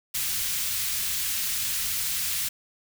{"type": "band-stop noise", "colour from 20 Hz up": "white", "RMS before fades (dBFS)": -28, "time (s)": [0.14, 2.49], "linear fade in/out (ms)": 10, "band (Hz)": [130, 1900], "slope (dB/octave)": 12, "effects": []}